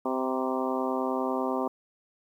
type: harmonic tone with a mistuned harmonic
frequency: 130 Hz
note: C3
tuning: 11 cents flat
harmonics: 2 / 3 / 4 / 5 / 6 / 7 / 8 / 9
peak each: -31 / -33 / -34 / -35 / -36 / -36 / -37 / -38 dBFS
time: 0.05-1.68 s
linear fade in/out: 5 ms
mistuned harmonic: 7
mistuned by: +41 cents
effects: 10-bit